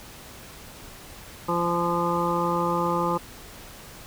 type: harmonic tone with a mistuned harmonic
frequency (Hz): 172.1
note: F3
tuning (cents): -25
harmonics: 1 / 2 / 3 / 5 / 6 / 7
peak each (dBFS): -29 / -29 / -29 / -29 / -29 / -29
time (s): 1.48-3.18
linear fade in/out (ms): 10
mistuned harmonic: 7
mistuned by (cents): +18
effects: pink hiss -44 dBFS RMS until 4.06 s